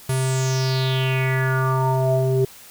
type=tone with low-pass filter sweep; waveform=square; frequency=131.1 Hz; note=C3; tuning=4 cents sharp; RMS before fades=-20 dBFS; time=0.09-2.45 s; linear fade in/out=5 ms; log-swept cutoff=11000 to 420 Hz; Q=5.7; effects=white hiss -44 dBFS RMS until 2.7 s